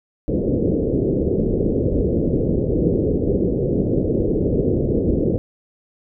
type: low-pass noise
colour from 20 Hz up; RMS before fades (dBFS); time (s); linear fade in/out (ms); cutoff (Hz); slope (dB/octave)
white; -19; 0.28-5.38; 0; 490; 48
effects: none